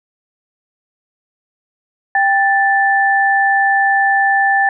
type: tone pair together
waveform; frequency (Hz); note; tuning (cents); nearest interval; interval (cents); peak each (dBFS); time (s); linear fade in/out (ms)
sine; 789.9 / 1760; G5 / A6; +13 / 0; octave + major second; 1387; -13 / -13; 2.15-4.69; 2
effects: none